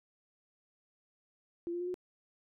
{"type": "tone with pitch steps", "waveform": "sine", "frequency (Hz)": [342.8, 349.2, 355.7, 362.3], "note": ["F4", "F4", "F4", "F#4"], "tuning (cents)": [-32, 0, 32, -36], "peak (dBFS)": -34, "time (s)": [1.67, 1.942], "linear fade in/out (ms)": 0, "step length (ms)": 68, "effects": []}